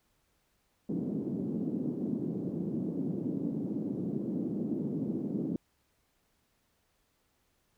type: band-pass noise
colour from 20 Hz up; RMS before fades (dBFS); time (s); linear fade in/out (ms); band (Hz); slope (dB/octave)
white; -34; 0.89-5.56; 2; 170 to 300; 24
effects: pink hiss -74 dBFS RMS until 7.77 s